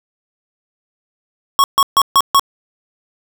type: tone bursts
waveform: square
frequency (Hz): 1103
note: C#6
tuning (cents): -9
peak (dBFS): -8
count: 5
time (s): 1.59-2.395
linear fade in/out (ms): 0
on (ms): 49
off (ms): 140
effects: none